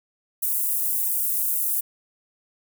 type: high-pass noise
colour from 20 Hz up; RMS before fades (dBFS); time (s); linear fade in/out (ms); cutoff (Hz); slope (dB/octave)
pink; -24; 0.42-1.81; 10; 11000; 24
effects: none